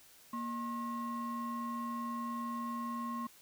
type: ring-modulated tone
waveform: triangle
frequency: 420 Hz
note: G#4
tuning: 19 cents sharp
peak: -31 dBFS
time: 0.33-3.27 s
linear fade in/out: 5 ms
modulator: 655 Hz
effects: white hiss -60 dBFS RMS until 3.41 s